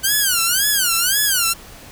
5% pulse tone with vibrato, 1513 Hz, F#6, 38 cents sharp, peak -4 dBFS, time 0.03-1.54 s, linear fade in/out 20 ms, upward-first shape sine, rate 1.9 Hz, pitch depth 210 cents each way, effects pink hiss -40 dBFS RMS until 1.91 s

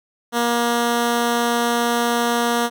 10% pulse tone, 236.9 Hz, A#3, 28 cents sharp, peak -9 dBFS, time 0.32-2.7 s, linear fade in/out 50 ms, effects none

